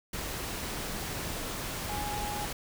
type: tone in noise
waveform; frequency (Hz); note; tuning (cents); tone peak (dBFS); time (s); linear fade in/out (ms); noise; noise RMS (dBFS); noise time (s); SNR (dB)
sine; 830; G#5; -1; -35; 1.89-2.45; 5; pink; -36; 0.13-2.53; -2
effects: none